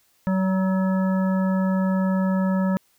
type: harmonic tone with a mistuned harmonic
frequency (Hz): 189.1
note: F#3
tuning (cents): +38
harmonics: 1 / 3 / 5 / 7 / 9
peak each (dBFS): -19 / -29 / -33 / -36 / -38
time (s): 0.27-2.77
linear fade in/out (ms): 0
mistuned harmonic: 7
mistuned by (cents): -30
effects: white hiss -63 dBFS RMS until 2.98 s